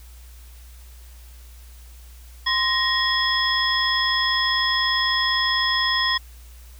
sine tone cluster, 1042 / 1877 / 3352 / 5160 Hz, C6 / A#6 / G#7 / E8, -7 / +11 / +15 / -38 cents, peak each -25 / -23 / -23 / -26 dBFS, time 2.46-6.18 s, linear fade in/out 10 ms, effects added 60 Hz sine -41 dBFS peak until 6.79 s + white hiss -52 dBFS RMS until 6.79 s

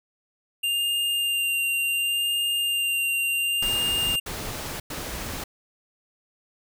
square tone with vibrato, 2794 Hz, F7, in tune, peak -23 dBFS, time 0.63-4.2 s, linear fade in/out 10 ms, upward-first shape sine, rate 0.69 Hz, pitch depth 14 cents each way
pink noise bursts, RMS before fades -33 dBFS, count 3, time 3.62-5.44 s, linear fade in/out 5 ms, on 540 ms, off 100 ms
effects none

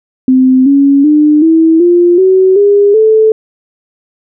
sine tone with pitch steps, 258.7 / 278.9 / 300.6 / 324.1 / 349.3 / 376.6 / 405.9 / 437.6 Hz, C4 / C#4 / D4 / E4 / F4 / F#4 / G#4 / A4, -19 / +11 / +40 / -29 / 0 / +31 / -40 / -9 cents, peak -3 dBFS, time 0.28-3.32 s, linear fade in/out 2 ms, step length 380 ms, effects none

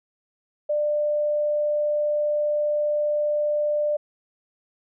sine tone, 595 Hz, D5, 22 cents sharp, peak -20 dBFS, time 0.69-3.97 s, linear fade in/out 10 ms, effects none

